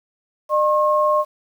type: tone pair together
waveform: sine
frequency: 605 / 1078 Hz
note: D#5 / C#6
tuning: -49 / -49 cents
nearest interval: minor seventh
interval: 1000 cents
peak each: -17 dBFS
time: 0.49-1.25 s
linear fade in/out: 50 ms
effects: 8-bit